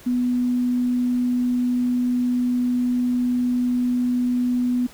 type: tone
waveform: sine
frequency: 246.9 Hz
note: B3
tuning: in tune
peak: -18 dBFS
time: 0.06-4.87 s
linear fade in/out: 10 ms
effects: pink hiss -46 dBFS RMS until 4.93 s